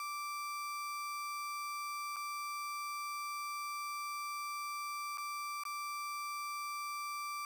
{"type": "tone with dropouts", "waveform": "35% pulse", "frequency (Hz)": 1172, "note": "D6", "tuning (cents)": -4, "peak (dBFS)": -37, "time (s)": [0, 7.45], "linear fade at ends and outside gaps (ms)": 1, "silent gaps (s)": [[2.161, 2.166], [5.174, 5.181], [5.636, 5.652]], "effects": []}